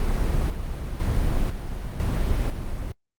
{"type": "noise with tremolo", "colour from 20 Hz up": "brown", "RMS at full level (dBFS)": -23, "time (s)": [0, 2.92], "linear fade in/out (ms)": 2, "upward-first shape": "square", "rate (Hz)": 1, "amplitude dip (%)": 55, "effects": ["noise-tail reverb RT60 0.1 s tail -21 dB re dry", "Opus 32 kbps"]}